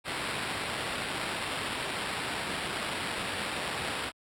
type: noise with sample-and-hold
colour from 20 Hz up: white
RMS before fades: -34 dBFS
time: 0.04-4.12 s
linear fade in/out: 50 ms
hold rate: 6300 Hz
effects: high-pass 60 Hz 12 dB/octave + low-pass 11000 Hz 12 dB/octave